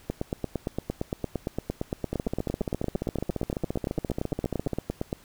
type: two click trains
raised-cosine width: 2 ms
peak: -15 / -14 dBFS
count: 39 / 45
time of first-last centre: 2.13-4.733 / 0.1-5.129 s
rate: 14.6 / 8.75 Hz
effects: pink hiss -55 dBFS RMS until 5.24 s